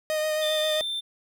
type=tone with vibrato; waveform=45% pulse; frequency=618 Hz; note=D#5; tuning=12 cents flat; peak=-24 dBFS; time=0.1-0.81 s; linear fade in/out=0 ms; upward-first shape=sine; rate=7.5 Hz; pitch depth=15 cents each way
type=tone; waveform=triangle; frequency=3566 Hz; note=A7; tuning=22 cents sharp; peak=-26 dBFS; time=0.41-1.01 s; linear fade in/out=20 ms
effects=none